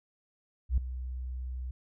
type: tone with ADSR envelope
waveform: sine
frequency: 63.1 Hz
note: B1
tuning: 38 cents sharp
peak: -20 dBFS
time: 0.69-1.71 s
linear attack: 86 ms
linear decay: 4 ms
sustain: -14 dB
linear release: 4 ms
effects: none